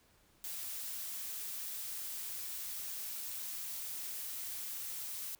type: noise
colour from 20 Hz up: blue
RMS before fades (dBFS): -42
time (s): 0.44-5.35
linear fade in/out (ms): 0
effects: pink hiss -68 dBFS RMS until 5.39 s